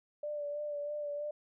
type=tone with vibrato; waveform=sine; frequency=587.3 Hz; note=D5; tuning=in tune; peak=-35 dBFS; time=0.23-1.31 s; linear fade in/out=5 ms; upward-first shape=sine; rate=3.1 Hz; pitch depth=26 cents each way; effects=none